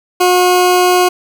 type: tone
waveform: 20% pulse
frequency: 361.1 Hz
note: F#4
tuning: 42 cents flat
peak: -3 dBFS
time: 0.2-1.09 s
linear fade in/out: 10 ms
effects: none